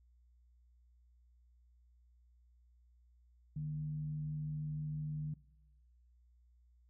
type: tone with frequency modulation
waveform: sine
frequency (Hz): 151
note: D3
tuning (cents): +48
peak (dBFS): -37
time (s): 3.56-5.34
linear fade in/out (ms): 5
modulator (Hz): 86.7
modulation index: 0.25
effects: noise-tail reverb RT60 0.9 s tail -19 dB re dry + added 60 Hz sine -64 dBFS peak until 6.89 s